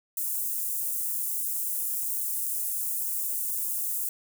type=high-pass noise; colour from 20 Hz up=white; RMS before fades=-30 dBFS; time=0.17-4.09 s; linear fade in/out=2 ms; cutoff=8500 Hz; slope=24 dB/octave; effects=none